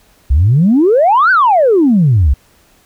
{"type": "exponential two-way sweep", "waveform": "sine", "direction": "up then down", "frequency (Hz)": [61.3, 1568, 61.3], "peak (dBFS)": -5, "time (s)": [0.3, 2.34], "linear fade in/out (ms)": 10, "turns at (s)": 1.31, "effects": ["tanh soft clip ceiling -2 dBFS", "pink hiss -50 dBFS RMS until 2.85 s"]}